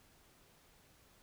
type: silence
effects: pink hiss -66 dBFS RMS until 1.22 s